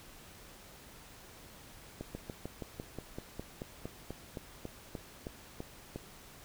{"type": "slowing click train", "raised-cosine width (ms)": 2, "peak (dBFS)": -26, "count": 18, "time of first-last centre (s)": [2.01, 5.96], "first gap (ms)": 140, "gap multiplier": 1.06, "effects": ["pink hiss -54 dBFS RMS until 6.44 s"]}